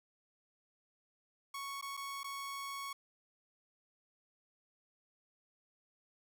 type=tone with dropouts; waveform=sawtooth; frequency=1108.7 Hz; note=C#6; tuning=in tune; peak=-37 dBFS; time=1.54-2.93 s; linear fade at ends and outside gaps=5 ms; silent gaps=1.813-1.824 / 1.969-1.973 / 2.233-2.242 s; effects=12-bit